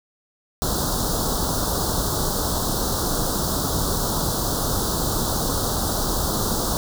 pink band-stop noise, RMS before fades -23 dBFS, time 0.62-6.77 s, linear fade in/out 0 ms, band 1400 to 3700 Hz, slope 48 dB/octave, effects none

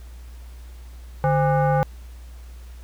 sine tone with frequency modulation, 147.7 Hz, D3, 10 cents sharp, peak -16 dBFS, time 1.24-1.83 s, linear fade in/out 0 ms, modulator 668 Hz, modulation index 1.2, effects added 60 Hz sine -37 dBFS peak until 2.83 s + pink hiss -53 dBFS RMS until 2.83 s

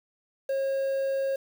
triangle tone with quantisation, 542 Hz, C#5, 39 cents flat, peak -23 dBFS, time 0.49-1.36 s, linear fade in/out 5 ms, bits 8, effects none

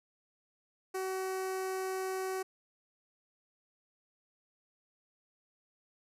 sawtooth tone with notch filter, 377.6 Hz, F#4, 35 cents sharp, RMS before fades -36 dBFS, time 0.94-2.43 s, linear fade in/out 10 ms, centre 3400 Hz, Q 1.2, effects resampled to 32000 Hz

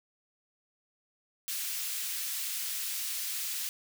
white high-pass noise, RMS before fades -35 dBFS, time 1.48-3.69 s, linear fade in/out 0 ms, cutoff 2200 Hz, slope 12 dB/octave, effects none

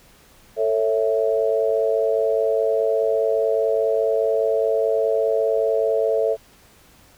sine chord, A major, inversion none, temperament equal with one note detuned, 445.1 / 554.4 / 659.3 Hz, A4 / C#5 / E5, +20 / 0 / 0 cents, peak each -20 / -23 / -22 dBFS, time 0.56-6.37 s, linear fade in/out 50 ms, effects pink hiss -52 dBFS RMS until 7.17 s

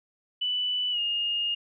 sine tone with pitch glide, 2979 to 2840 Hz, F#7 to F7, +11 to +28 cents, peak -25 dBFS, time 0.41-1.55 s, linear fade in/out 10 ms, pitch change -83 cents, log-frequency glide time 0.91-0.99 s, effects none

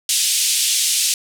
white band-pass noise, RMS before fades -18 dBFS, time 0.09-1.14 s, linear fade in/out 2 ms, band 2800 to 10000 Hz, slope 24 dB/octave, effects none

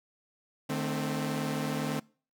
sawtooth chord, A diminished, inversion second, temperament equal with one note detuned, 151.75 / 220 / 261.6 Hz, Eb3 / A3 / C4, -43 / 0 / 0 cents, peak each -30 / -32 / -30 dBFS, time 0.69-2 s, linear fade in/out 10 ms, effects noise-tail reverb RT60 0.4 s tail -24 dB re dry

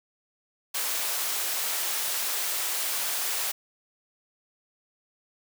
white high-pass noise, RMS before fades -29 dBFS, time 0.74-3.52 s, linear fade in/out 10 ms, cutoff 510 Hz, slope 12 dB/octave, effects none

